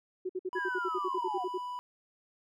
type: tone bursts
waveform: sine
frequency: 370 Hz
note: F#4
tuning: in tune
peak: -31 dBFS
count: 14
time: 0.25-1.581 s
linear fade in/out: 10 ms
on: 44 ms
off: 55 ms
type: tone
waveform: triangle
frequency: 987.8 Hz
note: B5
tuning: in tune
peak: -34 dBFS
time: 0.53-1.79 s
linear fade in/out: 0 ms
type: linear sweep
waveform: sine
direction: down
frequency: 1697 to 698.5 Hz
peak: -33 dBFS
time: 0.55-1.45 s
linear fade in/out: 20 ms
effects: none